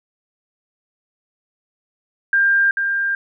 sine tone with echo, 1596 Hz, G6, 31 cents sharp, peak -12 dBFS, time 2.33-2.71 s, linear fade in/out 2 ms, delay 440 ms, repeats 1, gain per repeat -5 dB, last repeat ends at 3.15 s, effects none

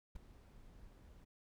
brown noise with ADSR envelope, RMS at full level -45 dBFS, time 0.15-1.25 s, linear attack 13 ms, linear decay 3 ms, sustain -14 dB, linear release 14 ms, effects none

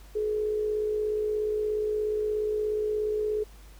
sine tone with amplitude modulation, 425.3 Hz, G#4, 41 cents sharp, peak -23 dBFS, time 0.15-3.44 s, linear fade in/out 10 ms, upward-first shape sine, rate 56.9 Hz, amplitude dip 45%, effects added 50 Hz sine -47 dBFS peak until 3.79 s + pink hiss -56 dBFS RMS until 3.79 s

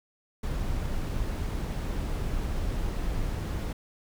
brown noise, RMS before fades -30 dBFS, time 0.43-3.73 s, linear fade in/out 5 ms, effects none

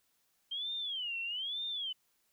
sine tone with vibrato, 3136 Hz, G7, in tune, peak -35 dBFS, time 0.51-1.93 s, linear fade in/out 10 ms, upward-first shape sine, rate 1.1 Hz, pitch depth 250 cents each way, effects white hiss -75 dBFS RMS until 2.32 s

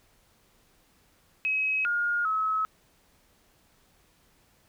sine tone with pitch steps, 2550 / 1423 / 1288 Hz, D#7 / F6 / E6, +42 / +32 / -41 cents, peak -24 dBFS, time 1.45-2.65 s, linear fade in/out 0 ms, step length 400 ms, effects pink hiss -64 dBFS RMS until 4.68 s

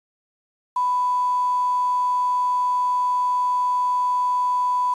sine tone with quantisation, 993 Hz, B5, 9 cents sharp, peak -18 dBFS, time 0.76-4.94 s, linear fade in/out 5 ms, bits 7, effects resampled to 22050 Hz

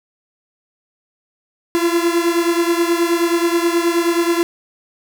45% pulse beating tone pair, 337.8 / 347.2 Hz, E4 / F4, +42 / -10 cents, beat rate 9.4 Hz, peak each -16 / -19 dBFS, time 1.75-4.43 s, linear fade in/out 0 ms, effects none

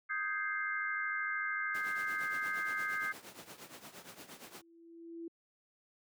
sine chord, Ab major seventh, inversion second, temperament equal, 1244.5 / 1568 / 1661.2 / 2093 Hz, Eb6 / G6 / Ab6 / C7, 0 / 0 / 0 / 0 cents, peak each -40 / -37 / -42 / -39 dBFS, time 0.09-3.13 s, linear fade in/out 20 ms
pink noise with tremolo, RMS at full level -47 dBFS, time 1.74-4.62 s, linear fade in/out 10 ms, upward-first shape triangle, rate 8.6 Hz, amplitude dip 80%
sine tone with exponential growth, 334.2 Hz, E4, 24 cents sharp, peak -39 dBFS, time 4.13-5.28 s, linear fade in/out 5 ms, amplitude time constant 250 ms
effects high-pass 200 Hz 12 dB/octave

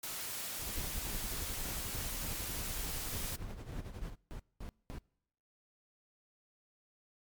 white noise, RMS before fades -41 dBFS, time 0.03-3.36 s, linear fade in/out 5 ms
brown noise with tremolo, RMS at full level -40 dBFS, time 0.58-4.16 s, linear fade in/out 50 ms, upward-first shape sine, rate 11 Hz, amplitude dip 65%
brown noise bursts, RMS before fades -43 dBFS, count 15, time 0.77-4.985 s, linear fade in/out 0 ms, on 85 ms, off 210 ms
effects noise-tail reverb RT60 0.8 s tail -26 dB re dry + MP3 96 kbps

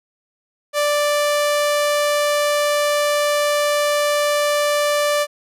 sawtooth tone, 587.3 Hz, D5, in tune, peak -12 dBFS, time 0.73-5.27 s, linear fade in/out 50 ms, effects resampled to 32000 Hz

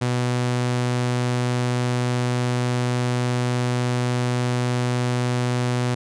sawtooth tone, 123.47 Hz, B2, in tune, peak -16 dBFS, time 0.01-5.95 s, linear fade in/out 10 ms, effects resampled to 22050 Hz

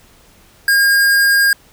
square tone, 1619 Hz, G#6, 45 cents flat, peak -10 dBFS, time 0.68-1.53 s, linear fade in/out 2 ms, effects pink hiss -48 dBFS RMS until 1.72 s

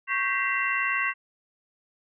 sine tone cluster, 1106 / 1564 / 1934 / 2054 / 2721 Hz, C#6 / G6 / B6 / C7 / F7, -4 / -4 / -37 / -33 / -46 cents, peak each -30 dBFS, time 0.07-1.14 s, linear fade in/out 50 ms, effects none

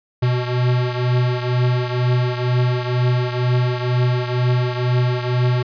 square beating tone pair, 123.47 / 125.57 Hz, B2 / B2, 0 / +29 cents, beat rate 2.1 Hz, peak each -18 / -23 dBFS, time 0.22-5.63 s, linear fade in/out 10 ms, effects resampled to 11025 Hz

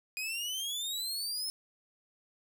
sawtooth exponential sweep, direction up, 2471 to 5274 Hz, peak -31 dBFS, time 0.17-1.5 s, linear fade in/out 0 ms, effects none

